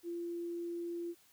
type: tone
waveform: sine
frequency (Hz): 343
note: F4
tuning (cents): -31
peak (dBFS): -37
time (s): 0.03-1.15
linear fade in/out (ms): 50
effects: white hiss -66 dBFS RMS until 1.32 s

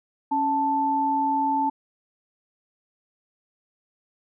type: tone pair together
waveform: sine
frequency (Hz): 277.2 / 880.1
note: C#4 / A5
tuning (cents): 0 / 0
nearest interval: octave + minor sixth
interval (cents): 2000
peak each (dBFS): -27 / -21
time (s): 0.31-1.7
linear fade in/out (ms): 10
effects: none

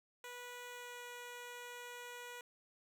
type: tone with pitch glide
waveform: 10% pulse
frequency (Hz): 489.3 to 486.2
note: B4 to B4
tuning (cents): -16 to -27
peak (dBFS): -39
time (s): 0.24-2.41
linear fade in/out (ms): 2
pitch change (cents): -11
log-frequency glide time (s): 0.67-1.05
effects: none

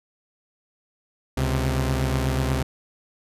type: tone pair together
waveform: sawtooth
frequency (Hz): 69.3 / 130.33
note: C#2 / C3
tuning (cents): 0 / -6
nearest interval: major seventh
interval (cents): 1094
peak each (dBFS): -20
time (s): 1.37-2.63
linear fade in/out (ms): 5
effects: resampled to 32000 Hz

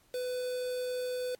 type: tone with quantisation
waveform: triangle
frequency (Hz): 500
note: B4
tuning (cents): +21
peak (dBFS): -30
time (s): 0.14-1.35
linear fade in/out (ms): 2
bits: 7
effects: pink hiss -66 dBFS RMS until 1.39 s + MP3 64 kbps

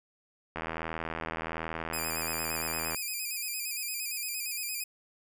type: click train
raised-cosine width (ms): 0.5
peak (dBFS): -19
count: 195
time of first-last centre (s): 0.56-2.946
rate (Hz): 81.3
type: tone with vibrato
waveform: 5% pulse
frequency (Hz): 2446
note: D#7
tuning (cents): -30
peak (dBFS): -24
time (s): 1.93-4.84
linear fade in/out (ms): 5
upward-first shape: square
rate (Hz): 8.7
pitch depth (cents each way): 50
effects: none

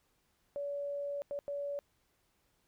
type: tone bursts at uneven times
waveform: sine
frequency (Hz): 570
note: C#5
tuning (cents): +48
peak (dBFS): -35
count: 3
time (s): 0.56-1.22 / 1.31-1.39 / 1.48-1.79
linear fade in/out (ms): 0
effects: pink hiss -75 dBFS RMS until 2.67 s

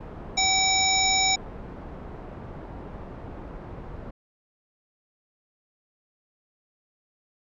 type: low-pass noise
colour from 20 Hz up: pink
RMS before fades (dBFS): -39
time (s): 0-4.11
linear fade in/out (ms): 10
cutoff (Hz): 930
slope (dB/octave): 12
type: harmonic tone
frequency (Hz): 764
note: G5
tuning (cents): -45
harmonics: 1 / 3 / 5 / 7 / 9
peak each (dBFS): -26 / -26 / -26 / -26 / -26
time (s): 0.37-1.36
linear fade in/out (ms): 10
effects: none

